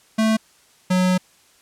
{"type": "tone pair in turn", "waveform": "square", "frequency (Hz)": [220, 183.56], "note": ["A3", "F#3"], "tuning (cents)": [0, -14], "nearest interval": "minor third", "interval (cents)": 314, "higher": "first", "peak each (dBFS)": -16, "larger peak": "neither", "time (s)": [[0.18, 0.37], [0.9, 1.18]], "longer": "second", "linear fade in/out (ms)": 10, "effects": ["white hiss -55 dBFS RMS until 1.61 s", "low-pass 10000 Hz 12 dB/octave"]}